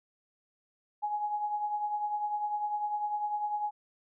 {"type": "tone with tremolo", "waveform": "sine", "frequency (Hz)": 836, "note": "G#5", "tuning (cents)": 11, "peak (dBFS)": -27, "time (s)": [1.02, 3.71], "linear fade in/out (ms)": 20, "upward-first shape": "triangle", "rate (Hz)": 10, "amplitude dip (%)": 60, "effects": []}